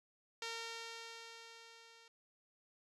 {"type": "tone with level ramp", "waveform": "5% pulse", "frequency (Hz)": 458.7, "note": "A#4", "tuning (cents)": -28, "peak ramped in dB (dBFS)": [-29, -49], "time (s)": [0.42, 2.08], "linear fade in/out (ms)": 2, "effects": ["resampled to 24000 Hz"]}